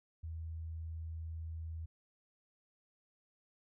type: tone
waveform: sine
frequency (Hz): 81.1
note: E2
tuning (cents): -28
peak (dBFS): -40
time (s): 0.23-1.86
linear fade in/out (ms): 10
effects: none